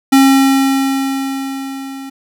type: tone with level ramp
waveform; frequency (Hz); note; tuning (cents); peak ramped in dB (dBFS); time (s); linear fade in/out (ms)
square; 270; C#4; -45; -5 to -27; 0.12-2.1; 10
effects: none